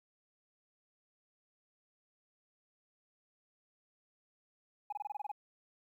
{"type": "tone bursts", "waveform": "sine", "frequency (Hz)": 828, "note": "G#5", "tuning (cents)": -5, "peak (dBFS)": -34, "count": 9, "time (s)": [4.9, 5.317], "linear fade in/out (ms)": 5, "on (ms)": 25, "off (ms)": 24, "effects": ["tanh soft clip ceiling -34 dBFS", "12-bit"]}